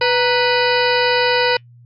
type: harmonic tone with a mistuned harmonic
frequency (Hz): 493.9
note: B4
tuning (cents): 0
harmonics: 1 / 2 / 3 / 4 / 5 / 6 / 8 / 9 / 10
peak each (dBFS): -17 / -20 / -22 / -23 / -24 / -25 / -26 / -27 / -27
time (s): 0.01-1.57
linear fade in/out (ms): 5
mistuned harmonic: 2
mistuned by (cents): -87
effects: added 120 Hz sine -42 dBFS peak until 1.85 s + Opus 48 kbps